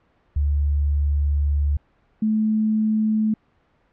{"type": "tone pair in turn", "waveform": "sine", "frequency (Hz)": [72.3, 216.7], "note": ["D2", "A3"], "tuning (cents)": [-27, -26], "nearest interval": "octave + perfect fifth", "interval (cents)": 1901, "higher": "second", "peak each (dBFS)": -17, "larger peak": "neither", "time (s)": [[0.36, 1.77], [2.22, 3.34]], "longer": "first", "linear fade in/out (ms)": 5, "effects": ["pink hiss -62 dBFS RMS until 3.92 s", "low-pass 2000 Hz 12 dB/octave"]}